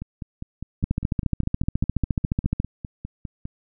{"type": "two click trains", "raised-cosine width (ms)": 5, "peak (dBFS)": [-19, -9], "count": [18, 26], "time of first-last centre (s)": [[0.02, 3.454], [0.84, 2.601]], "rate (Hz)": [4.95, 14.2], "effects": []}